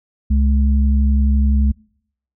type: tone pair together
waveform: sine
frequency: 67.15 / 213.2 Hz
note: C2 / G#3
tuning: +46 / +46 cents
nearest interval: octave + minor sixth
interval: 2000 cents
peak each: -12 / -20 dBFS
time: 0.3-1.72 s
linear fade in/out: 10 ms
effects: noise-tail reverb RT60 0.7 s tail -26 dB re dry